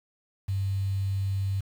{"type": "tone with quantisation", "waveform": "sine", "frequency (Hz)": 97.5, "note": "G2", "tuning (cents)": -9, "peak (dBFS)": -25, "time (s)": [0.48, 1.61], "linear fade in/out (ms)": 10, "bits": 8, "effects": []}